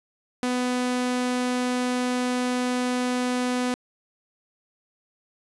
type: tone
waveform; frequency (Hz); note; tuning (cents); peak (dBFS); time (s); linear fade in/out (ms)
sawtooth; 249.2; B3; +16; -19; 0.43-3.74; 0
effects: resampled to 24000 Hz